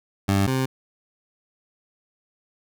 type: tone pair in turn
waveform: 20% pulse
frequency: 98.4 / 131.35 Hz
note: G2 / C3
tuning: +7 / +7 cents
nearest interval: perfect fourth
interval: 500 cents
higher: second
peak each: -13 / -16 dBFS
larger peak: first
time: 0.28-0.47 / 0.47-0.66 s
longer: neither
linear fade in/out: 10 ms
effects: none